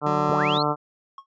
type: harmonic tone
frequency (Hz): 148.6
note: D3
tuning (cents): +21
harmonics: 1 / 2 / 3 / 4 / 5 / 6 / 7 / 8 / 9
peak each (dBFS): -29 / -29 / -29 / -29 / -29 / -29 / -29 / -29 / -29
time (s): 0.01-0.76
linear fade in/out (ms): 50
type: tone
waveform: 25% pulse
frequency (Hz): 186.2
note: F#3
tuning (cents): +11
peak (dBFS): -26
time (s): 0.06-0.58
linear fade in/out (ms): 5
type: linear sweep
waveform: sine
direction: up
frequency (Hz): 42.96 to 4460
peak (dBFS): -25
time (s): 0.29-0.63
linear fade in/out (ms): 10
type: tone with exponential decay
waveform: triangle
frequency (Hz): 1092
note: C#6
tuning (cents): -26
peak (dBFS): -31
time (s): 1.18-1.26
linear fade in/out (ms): 2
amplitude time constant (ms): 17
effects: resampled to 16000 Hz